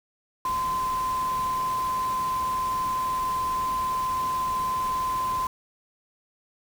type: tone in noise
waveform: sine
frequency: 1030 Hz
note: C6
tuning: 28 cents flat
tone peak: -24 dBFS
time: 0.45-5.47 s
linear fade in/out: 2 ms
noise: pink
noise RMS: -39 dBFS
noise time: 0.45-5.47 s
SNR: +12 dB
effects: none